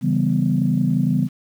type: chord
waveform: sine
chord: C# half-diminished seventh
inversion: none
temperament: equal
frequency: 138.59 / 164.81 / 196 / 246.9 Hz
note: C#3 / E3 / G3 / B3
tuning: 0 / 0 / 0 / 0 cents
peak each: -21 dBFS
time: 0.01-1.29 s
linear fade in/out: 50 ms
effects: tanh soft clip ceiling -6 dBFS + 8-bit